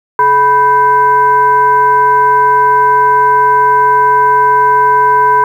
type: tone with frequency modulation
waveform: sine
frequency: 987.8 Hz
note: B5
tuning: in tune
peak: -5 dBFS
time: 0.19-5.44 s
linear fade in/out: 2 ms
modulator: 560 Hz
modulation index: 0.58
effects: 7-bit